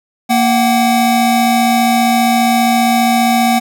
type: tone pair together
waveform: square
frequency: 233.1 / 754.3 Hz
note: A#3 / F#5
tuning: 0 / +33 cents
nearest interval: octave + minor sixth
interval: 2033 cents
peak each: -13 dBFS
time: 0.29-3.6 s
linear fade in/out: 20 ms
effects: none